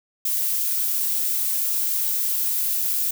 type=noise; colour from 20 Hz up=violet; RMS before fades=-23 dBFS; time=0.25-3.11 s; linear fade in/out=5 ms; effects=none